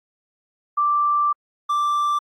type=tone pair in turn; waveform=sine / triangle; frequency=1174.7 / 1174.7 Hz; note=D6 / D6; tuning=0 / 0 cents; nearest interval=unison; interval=0 cents; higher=neither; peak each=-16 dBFS; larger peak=neither; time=0.77-1.33 / 1.69-2.19 s; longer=first; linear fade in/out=10 ms; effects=AAC 64 kbps